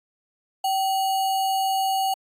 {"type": "tone with sample-and-hold", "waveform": "sine", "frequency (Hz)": 770, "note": "G5", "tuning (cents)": -31, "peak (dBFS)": -20, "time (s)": [0.64, 2.14], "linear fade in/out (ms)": 5, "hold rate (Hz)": 3675, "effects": ["AAC 64 kbps"]}